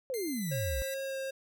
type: exponential sweep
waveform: sine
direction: down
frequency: 551 to 56 Hz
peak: -32 dBFS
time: 0.1-0.82 s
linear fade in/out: 0 ms
type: tone with pitch glide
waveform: 5% pulse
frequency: 2098 to 1968.8 Hz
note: C7 to B6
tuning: +4 to -6 cents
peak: -30 dBFS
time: 0.14-0.94 s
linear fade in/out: 0 ms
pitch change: -110 cents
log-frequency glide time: 0.28-0.49 s
type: tone with vibrato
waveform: square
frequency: 538 Hz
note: C5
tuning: 48 cents sharp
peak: -35 dBFS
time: 0.51-1.31 s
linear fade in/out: 10 ms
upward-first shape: sine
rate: 2.5 Hz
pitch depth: 10 cents each way
effects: none